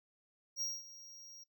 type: tone with ADSR envelope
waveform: square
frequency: 5630 Hz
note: F8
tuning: 13 cents sharp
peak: -35 dBFS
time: 0.56-1.44 s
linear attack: 55 ms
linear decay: 210 ms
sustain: -17 dB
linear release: 10 ms
effects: noise-tail reverb RT60 0.1 s tail -19 dB re dry